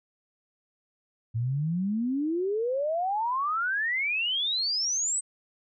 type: exponential sweep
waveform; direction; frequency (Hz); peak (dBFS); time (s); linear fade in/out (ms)
sine; up; 110 to 8260; -25; 1.34-5.21; 20
effects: none